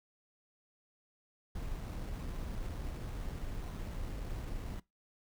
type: noise with sample-and-hold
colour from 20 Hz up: brown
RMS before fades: -40 dBFS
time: 1.55-4.8 s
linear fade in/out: 5 ms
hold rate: 4900 Hz
effects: noise-tail reverb RT60 0.2 s tail -21 dB re dry